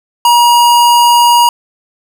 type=tone; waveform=square; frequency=954 Hz; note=A#5; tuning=40 cents sharp; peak=-5 dBFS; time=0.25-1.49 s; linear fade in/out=2 ms; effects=none